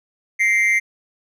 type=tone with amplitude modulation; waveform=triangle; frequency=2093 Hz; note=C7; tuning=in tune; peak=-9 dBFS; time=0.39-0.8 s; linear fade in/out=20 ms; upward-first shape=sine; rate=207 Hz; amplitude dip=75%; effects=none